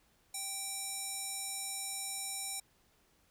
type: tone with band-pass filter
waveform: square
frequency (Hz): 780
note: G5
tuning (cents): -9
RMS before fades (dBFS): -40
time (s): 0.34-2.6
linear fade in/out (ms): 5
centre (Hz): 8800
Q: 2.3
effects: pink hiss -70 dBFS RMS until 3.3 s